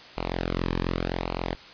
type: tone with flanger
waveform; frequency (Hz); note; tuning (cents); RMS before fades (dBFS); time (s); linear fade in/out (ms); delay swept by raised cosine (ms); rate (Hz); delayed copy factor
sawtooth; 43.77; F1; +5; -29; 0.17-1.55; 0; 0.57 to 1.45; 0.86; -0.8
effects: white hiss -46 dBFS RMS until 1.73 s + resampled to 11025 Hz